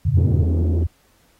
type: chord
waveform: sine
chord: E diminished seventh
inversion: none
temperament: just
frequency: 82.41 / 98.89 / 118.67 / 142.4 Hz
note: E2 / G2 / Bb2 / Db3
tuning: 0 / +16 / +31 / +47 cents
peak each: -21 dBFS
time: 0.05-0.44 s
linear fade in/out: 10 ms
type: tone with pitch glide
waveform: sine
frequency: 88.7 to 83.24 Hz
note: F2 to E2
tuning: +27 to +17 cents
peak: -16 dBFS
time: 0.06-0.87 s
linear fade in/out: 10 ms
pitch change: -110 cents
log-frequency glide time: 0.23-0.35 s
type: band-pass noise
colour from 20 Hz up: white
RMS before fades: -27 dBFS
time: 0.17-0.84 s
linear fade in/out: 10 ms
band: 170 to 340 Hz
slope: 24 dB/octave
effects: pink hiss -59 dBFS RMS until 1.39 s + AAC 48 kbps